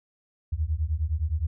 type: beating tone pair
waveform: sine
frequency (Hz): 73.42 / 83.12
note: D2 / E2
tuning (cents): 0 / +15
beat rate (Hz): 9.7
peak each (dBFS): -27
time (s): 0.52-1.47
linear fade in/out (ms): 10
effects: none

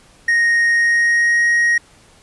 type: tone with pitch glide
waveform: triangle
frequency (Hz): 1864.7 to 1882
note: A#6 to A#6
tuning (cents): 0 to +16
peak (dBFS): -10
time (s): 0.28-1.78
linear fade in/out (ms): 5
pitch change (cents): +16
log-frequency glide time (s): 0.71-1.45
effects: pink hiss -49 dBFS RMS until 2.22 s + resampled to 24000 Hz

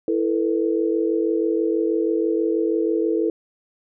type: chord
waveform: sine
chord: E suspended fourth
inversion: none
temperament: equal with one note detuned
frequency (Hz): 329.6 / 440 / 486.2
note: E4 / A4 / B4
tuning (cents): 0 / 0 / -27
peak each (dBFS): -21 / -22 / -26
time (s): 0.08-3.3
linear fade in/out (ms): 2
effects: none

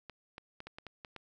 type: clicks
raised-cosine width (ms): 0.3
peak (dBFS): -29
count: 8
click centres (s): 0.097 / 0.381 / 0.604 / 0.67 / 0.785 / 0.867 / 1.048 / 1.163
effects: none

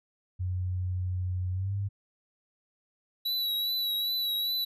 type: tone with pitch glide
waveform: sine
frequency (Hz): 91.3 to 99.56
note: F#2 to G2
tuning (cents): -23 to +27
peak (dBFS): -28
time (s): 0.39-1.89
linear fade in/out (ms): 20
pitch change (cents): +150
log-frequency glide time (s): 1.52-1.73
type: tone with vibrato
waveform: square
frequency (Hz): 3921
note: B7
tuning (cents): -13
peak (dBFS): -28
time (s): 3.25-4.65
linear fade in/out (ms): 10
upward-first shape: triangle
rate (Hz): 2.5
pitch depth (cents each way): 41
effects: none

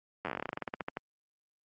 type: slowing click train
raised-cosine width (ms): 0.5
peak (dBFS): -19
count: 21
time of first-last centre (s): 0.25-0.971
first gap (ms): 10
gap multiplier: 1.12
effects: high-pass 150 Hz 12 dB/octave + Opus 48 kbps

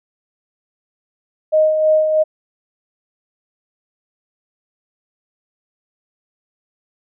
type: tone with tremolo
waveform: sine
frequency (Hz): 622.3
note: D#5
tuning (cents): 0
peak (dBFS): -9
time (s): 1.52-2.24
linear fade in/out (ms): 20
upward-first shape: sine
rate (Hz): 3.1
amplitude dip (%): 45
effects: none

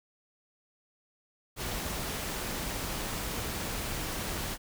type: noise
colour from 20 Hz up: pink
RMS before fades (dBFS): -35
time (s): 1.56-4.58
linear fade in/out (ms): 50
effects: none

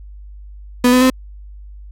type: tone with pitch steps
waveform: 35% pulse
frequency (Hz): 247.1 / 252.6 / 258.2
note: B3 / B3 / C4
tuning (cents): +1 / +39 / -23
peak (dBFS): -7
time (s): 0.84-1.101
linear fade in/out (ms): 5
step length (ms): 87
effects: added 50 Hz sine -33 dBFS peak until 1.91 s + AAC 64 kbps

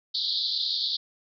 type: band-pass noise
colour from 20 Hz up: white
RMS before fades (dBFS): -28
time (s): 0.14-0.97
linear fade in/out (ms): 10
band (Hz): 3500 to 4700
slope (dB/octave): 96
effects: none

